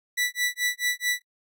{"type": "tone with tremolo", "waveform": "sawtooth", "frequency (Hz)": 1967, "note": "B6", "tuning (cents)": -7, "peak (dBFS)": -18, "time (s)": [0.17, 1.22], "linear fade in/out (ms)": 10, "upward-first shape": "sine", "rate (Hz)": 4.6, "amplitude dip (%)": 100, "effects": ["noise-tail reverb RT60 0.1 s tail -25 dB re dry"]}